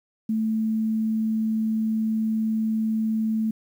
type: tone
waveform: sine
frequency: 220.1 Hz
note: A3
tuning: 1 cent sharp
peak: -21 dBFS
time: 0.29-3.51 s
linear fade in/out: 5 ms
effects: 9-bit